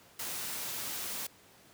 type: noise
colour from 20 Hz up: white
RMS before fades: -38 dBFS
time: 0.19-1.27 s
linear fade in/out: 5 ms
effects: pink hiss -59 dBFS RMS until 1.73 s + high-pass 100 Hz 12 dB/octave